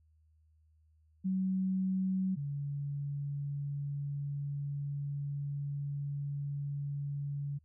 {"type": "tone pair in turn", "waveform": "sine", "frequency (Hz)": [188.4, 142.33], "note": ["F#3", "C#3"], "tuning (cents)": [32, 46], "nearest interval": "perfect fourth", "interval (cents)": 486, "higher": "first", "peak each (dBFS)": [-29, -34], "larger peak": "first", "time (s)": [[1.24, 2.36], [2.36, 7.59]], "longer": "second", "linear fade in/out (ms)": 20, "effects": ["added 78 Hz sine -64 dBFS peak until 7.64 s"]}